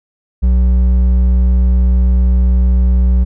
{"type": "tone with hard clipping", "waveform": "triangle", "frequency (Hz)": 61.74, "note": "B1", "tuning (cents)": 0, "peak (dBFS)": -9, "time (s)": [0.42, 3.25], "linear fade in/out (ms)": 20, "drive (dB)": 9, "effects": []}